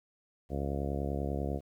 harmonic tone, 70.1 Hz, C#2, 20 cents sharp, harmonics 1 / 2 / 3 / 4 / 5 / 6 / 7 / 8 / 9 / 10, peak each -35 / -38 / -40 / -41 / -42 / -43 / -43 / -44 / -45 / -45 dBFS, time 0.49-1.61 s, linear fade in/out 50 ms, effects 11-bit

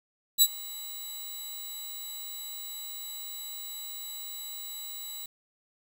15% pulse tone with ADSR envelope, 3927 Hz, B7, 11 cents flat, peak -8 dBFS, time 0.38-5.26 s, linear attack 40 ms, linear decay 49 ms, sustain -23 dB, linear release 4 ms, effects 8-bit

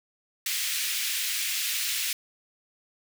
pink high-pass noise, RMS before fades -29 dBFS, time 0.46-2.13 s, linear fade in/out 2 ms, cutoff 2100 Hz, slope 24 dB/octave, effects none

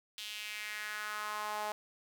sawtooth tone with high-pass filter sweep, 211.1 Hz, G#3, 29 cents sharp, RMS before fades -40 dBFS, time 0.18-1.72 s, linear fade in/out 0 ms, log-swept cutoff 3300 to 750 Hz, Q 2.9, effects none

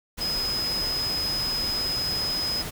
sine tone in noise, 5050 Hz, D#8, 25 cents sharp, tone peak -25 dBFS, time 0.2-2.63 s, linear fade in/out 20 ms, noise pink, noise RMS -34 dBFS, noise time 0.17-2.71 s, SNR +6 dB, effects none

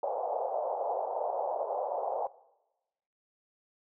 pink band-pass noise, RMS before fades -33 dBFS, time 0.03-2.27 s, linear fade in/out 2 ms, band 510 to 860 Hz, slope 48 dB/octave, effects noise-tail reverb RT60 1.0 s tail -20 dB re dry

